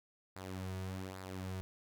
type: tone with flanger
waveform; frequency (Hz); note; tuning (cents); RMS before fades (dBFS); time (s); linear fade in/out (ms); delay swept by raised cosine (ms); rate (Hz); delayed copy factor
sawtooth; 94; F#2; +28; -43; 0.36-1.61; 0; 0.32 to 3.82; 1.2; -0.6
effects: none